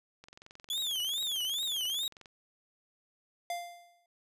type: click train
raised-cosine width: 0.2 ms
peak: -33 dBFS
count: 46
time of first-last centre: 0.24-2.258 s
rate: 22.3 Hz
type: tone with vibrato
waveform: 40% pulse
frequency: 3337 Hz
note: G#7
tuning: 8 cents sharp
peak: -30 dBFS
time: 0.7-2.08 s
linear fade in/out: 2 ms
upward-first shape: triangle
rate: 2.4 Hz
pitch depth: 250 cents each way
type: tone with exponential decay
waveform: square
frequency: 696 Hz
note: F5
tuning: 6 cents flat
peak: -32 dBFS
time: 3.5-4.06 s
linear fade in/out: 2 ms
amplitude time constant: 120 ms
effects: resampled to 32000 Hz